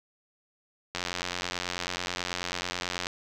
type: click train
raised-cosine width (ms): 0.2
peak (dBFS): -13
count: 190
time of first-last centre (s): 0.95-3.069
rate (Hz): 89.2
effects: none